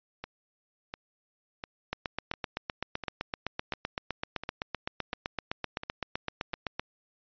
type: two click trains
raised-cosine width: 0.3 ms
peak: -15 / -21 dBFS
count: 39 / 10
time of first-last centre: 1.93-6.796 / 0.24-6.534 s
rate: 7.81 / 1.43 Hz
effects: resampled to 11025 Hz